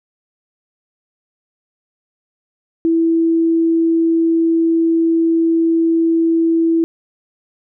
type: tone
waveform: sine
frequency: 329.6 Hz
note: E4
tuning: in tune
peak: -11 dBFS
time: 2.85-6.84 s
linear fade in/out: 0 ms
effects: none